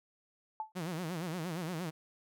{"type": "tone with exponential decay", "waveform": "sine", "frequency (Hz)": 871, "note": "A5", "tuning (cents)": -18, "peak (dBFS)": -31, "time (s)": [0.6, 0.72], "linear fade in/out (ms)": 1, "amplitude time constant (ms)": 26}
{"type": "tone with vibrato", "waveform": "sawtooth", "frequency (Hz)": 170, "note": "F3", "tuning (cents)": -46, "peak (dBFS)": -32, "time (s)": [0.75, 1.91], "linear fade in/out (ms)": 20, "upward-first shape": "sine", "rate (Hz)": 8.6, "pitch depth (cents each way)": 160}
{"effects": []}